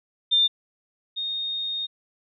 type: tone pair in turn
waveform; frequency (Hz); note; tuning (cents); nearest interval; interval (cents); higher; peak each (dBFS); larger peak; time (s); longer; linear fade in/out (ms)
sine; 3601 / 3698; A7 / A#7; +39 / -15; unison; 46; second; -16 / -26; first; 0.31-0.48 / 1.16-1.87; second; 20
effects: none